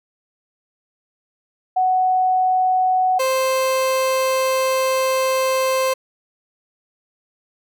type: tone pair in turn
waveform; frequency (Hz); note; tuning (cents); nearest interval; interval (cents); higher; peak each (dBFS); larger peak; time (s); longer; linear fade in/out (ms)
sine / 30% pulse; 743 / 523.7; F#5 / C5; +7 / +1; tritone; 606; first; -14; neither; 1.76-3.19 / 3.19-5.94; second; 10
effects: none